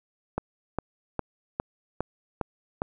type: click train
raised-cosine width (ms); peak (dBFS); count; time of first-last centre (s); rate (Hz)
1; -13; 7; 0.38-2.819; 2.46
effects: none